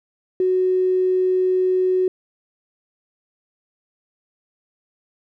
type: tone with tanh clipping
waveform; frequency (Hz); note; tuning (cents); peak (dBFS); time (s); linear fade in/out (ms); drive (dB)
triangle; 370; F#4; 0; -15; 0.4-2.08; 2; 3
effects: none